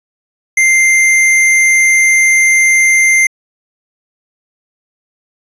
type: tone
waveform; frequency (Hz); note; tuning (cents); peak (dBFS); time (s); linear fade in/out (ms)
square; 2093; C7; 0; -7; 0.57-3.27; 5
effects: resampled to 24000 Hz

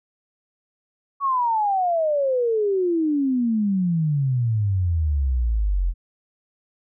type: exponential sweep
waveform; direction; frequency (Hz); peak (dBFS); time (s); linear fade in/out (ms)
sine; down; 1133 to 41.75; -18; 1.2-5.94; 50
effects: none

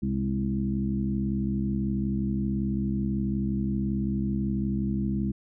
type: harmonic tone with a mistuned harmonic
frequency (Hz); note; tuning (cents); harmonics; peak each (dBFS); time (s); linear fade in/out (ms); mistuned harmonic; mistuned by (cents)
65.41; C2; 0; 1 / 2 / 3 / 4 / 5; -33 / -32 / -27 / -36 / -35; 0.02-5.32; 10; 3; +60
effects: none

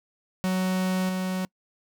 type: tone with level steps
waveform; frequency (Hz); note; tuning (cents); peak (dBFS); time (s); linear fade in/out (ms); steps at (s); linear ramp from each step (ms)
45% pulse; 185.9; F#3; +8; -23 / -26; 0.44-1.45; 0; 1.09; 2
effects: noise-tail reverb RT60 0.1 s tail -26 dB re dry

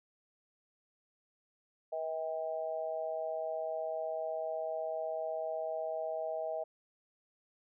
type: tone with amplitude modulation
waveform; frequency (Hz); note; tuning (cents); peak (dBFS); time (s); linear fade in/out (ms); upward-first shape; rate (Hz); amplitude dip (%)
sine; 640; D#5; +49; -30; 1.92-6.64; 10; sine; 156; 90
effects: none

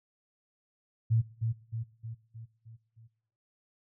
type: tone with echo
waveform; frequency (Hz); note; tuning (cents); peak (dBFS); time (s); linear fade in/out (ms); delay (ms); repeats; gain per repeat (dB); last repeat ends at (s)
sine; 113.3; A#2; -49; -22; 1.1-1.22; 20; 310; 6; -5; 3.08
effects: noise-tail reverb RT60 0.7 s tail -19 dB re dry

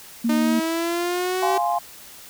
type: tone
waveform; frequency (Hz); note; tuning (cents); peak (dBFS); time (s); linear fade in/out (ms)
sine; 233.1; A#3; 0; -18; 0.24-0.6; 10
type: exponential sweep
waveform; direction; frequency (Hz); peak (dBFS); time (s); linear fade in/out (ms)
sawtooth; up; 304.2 to 385.2; -18; 0.29-1.58; 5
type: chord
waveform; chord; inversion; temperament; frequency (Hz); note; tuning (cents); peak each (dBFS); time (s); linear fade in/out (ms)
sine; F minor; none; equal; 698.5 / 830.6 / 1046.5; F5 / Ab5 / C6; 0 / 0 / 0; -22 / -24 / -26; 1.42-1.79; 10
effects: white hiss -43 dBFS RMS until 2.29 s

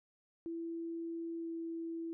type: tone with pitch glide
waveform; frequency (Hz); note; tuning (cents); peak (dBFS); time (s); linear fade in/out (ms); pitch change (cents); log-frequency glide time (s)
sine; 333 to 330.9; E4 to E4; +18 to +7; -38; 0.46-2.13; 0; -11; 1.38-1.49
effects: none

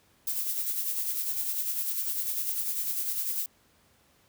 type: noise with tremolo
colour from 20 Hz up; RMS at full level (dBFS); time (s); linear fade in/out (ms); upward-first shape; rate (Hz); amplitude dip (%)
violet; -29; 0.27-3.46; 2; sine; 10; 45
effects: pink hiss -64 dBFS RMS until 4.28 s + high-pass 60 Hz 12 dB/octave

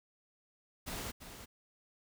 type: noise with echo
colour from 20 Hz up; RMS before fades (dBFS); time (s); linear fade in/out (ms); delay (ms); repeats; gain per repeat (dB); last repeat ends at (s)
pink; -41; 0.86-1.12; 20; 340; 1; -9; 1.46
effects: none

